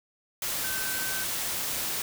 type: tone in noise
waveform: sine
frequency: 1536 Hz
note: G6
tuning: 36 cents flat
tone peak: -35 dBFS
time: 0.64-1.24 s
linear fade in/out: 2 ms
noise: white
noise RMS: -31 dBFS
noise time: 0.42-2.02 s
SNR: -7 dB
effects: none